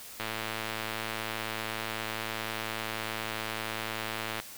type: click train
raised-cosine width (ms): 0.3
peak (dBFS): -17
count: 463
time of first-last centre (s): 0.2-4.4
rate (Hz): 110
effects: white hiss -46 dBFS RMS until 4.57 s